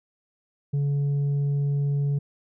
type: tone with tanh clipping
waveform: sine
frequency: 142.2 Hz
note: C#3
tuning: 45 cents sharp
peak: -22 dBFS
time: 0.73-2.19 s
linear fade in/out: 10 ms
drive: 3 dB
effects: none